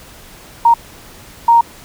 sine tone bursts at uneven times, 932.3 Hz, A#5, in tune, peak -5 dBFS, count 2, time 0.65-0.74 / 1.48-1.61 s, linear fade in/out 5 ms, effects pink hiss -39 dBFS RMS until 1.84 s

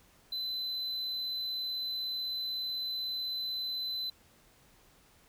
triangle tone, 4031 Hz, B7, 35 cents sharp, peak -32 dBFS, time 0.32-4.1 s, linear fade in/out 5 ms, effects pink hiss -63 dBFS RMS until 5.28 s

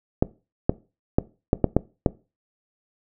clicks, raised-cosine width 2 ms, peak -3 dBFS, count 7, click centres 0.225 / 0.695 / 1.185 / 1.531 / 1.643 / 1.766 / 2.062 s, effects noise-tail reverb RT60 0.3 s tail -20 dB re dry

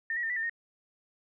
sine tone with pitch steps, 1814 / 1919 / 1811 / 1963 / 1797 / 1853 Hz, A#6 / A#6 / A6 / B6 / A6 / A#6, -48 / +50 / +49 / -11 / +36 / -11 cents, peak -29 dBFS, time 0.1-0.496 s, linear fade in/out 2 ms, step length 66 ms, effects none

